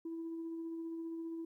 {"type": "tone with tremolo", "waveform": "sine", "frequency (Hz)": 329.6, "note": "E4", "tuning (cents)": 0, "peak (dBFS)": -37, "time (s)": [0.05, 1.45], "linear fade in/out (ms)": 5, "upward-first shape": "sine", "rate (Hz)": 15, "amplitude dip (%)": 25, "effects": ["tanh soft clip ceiling -36 dBFS", "13-bit"]}